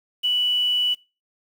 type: tone with quantisation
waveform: sine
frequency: 2960 Hz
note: F#7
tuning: in tune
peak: -18 dBFS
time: 0.23-0.95 s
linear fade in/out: 20 ms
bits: 7
effects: noise-tail reverb RT60 0.3 s tail -23 dB re dry